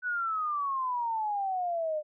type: exponential sweep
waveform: sine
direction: down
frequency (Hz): 1500 to 598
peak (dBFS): -28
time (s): 0.02-2.03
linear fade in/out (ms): 50
effects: none